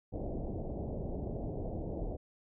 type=low-pass noise; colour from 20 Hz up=pink; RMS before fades=-38 dBFS; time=0.12-2.17 s; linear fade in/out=20 ms; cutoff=710 Hz; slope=48 dB/octave; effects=none